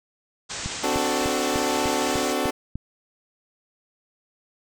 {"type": "low-pass noise", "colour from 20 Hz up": "white", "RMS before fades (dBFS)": -33, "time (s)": [0.49, 2.34], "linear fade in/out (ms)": 20, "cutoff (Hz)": 8300, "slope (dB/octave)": 96}
{"type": "click train", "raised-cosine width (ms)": 5, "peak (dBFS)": -18, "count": 8, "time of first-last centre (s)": [0.66, 2.756], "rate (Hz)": 3.34}
{"type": "chord", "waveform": "20% pulse", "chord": "D dominant seventh", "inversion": "third", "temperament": "equal with one note detuned", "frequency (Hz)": [258.2, 293.7, 370, 440], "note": ["C4", "D4", "F#4", "A4"], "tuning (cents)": [-23, 0, 0, 0], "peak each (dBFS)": [-23, -23, -23, -24], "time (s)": [0.83, 2.51], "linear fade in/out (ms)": 10}
{"effects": []}